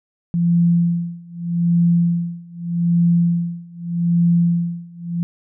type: tone with tremolo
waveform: sine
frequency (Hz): 171.3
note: F3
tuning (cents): -33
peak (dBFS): -11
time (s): 0.34-5.23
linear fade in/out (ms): 0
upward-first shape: sine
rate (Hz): 0.82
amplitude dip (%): 95
effects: none